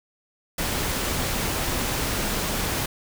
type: noise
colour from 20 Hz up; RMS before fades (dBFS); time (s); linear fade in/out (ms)
pink; -26; 0.58-2.86; 5
effects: none